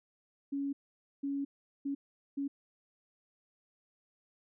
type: tone bursts at uneven times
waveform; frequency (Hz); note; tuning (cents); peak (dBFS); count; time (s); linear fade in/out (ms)
sine; 279.3; C#4; +13; -32; 4; 0.52-0.73 / 1.23-1.45 / 1.85-1.95 / 2.37-2.48; 10
effects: none